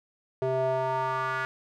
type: tone with band-pass filter sweep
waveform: square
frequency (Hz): 130.81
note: C3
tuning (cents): 0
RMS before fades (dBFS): -28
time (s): 0.42-1.45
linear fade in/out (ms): 0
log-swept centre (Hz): 510 to 1500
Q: 3.4
effects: none